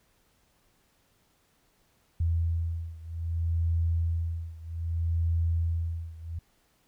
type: beating tone pair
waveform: sine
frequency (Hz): 83.1 / 83.73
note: E2 / E2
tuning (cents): +15 / +28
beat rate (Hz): 0.63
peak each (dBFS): -28 / -30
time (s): 2.2-6.39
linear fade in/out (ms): 5
effects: pink hiss -68 dBFS RMS until 6.87 s